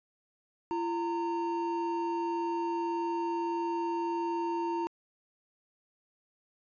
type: tone pair together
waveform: triangle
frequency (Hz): 340.2 / 919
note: F4 / A#5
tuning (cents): -45 / -25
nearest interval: octave + perfect fourth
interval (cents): 1720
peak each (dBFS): -30 / -31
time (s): 0.71-4.87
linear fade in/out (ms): 0
effects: resampled to 16000 Hz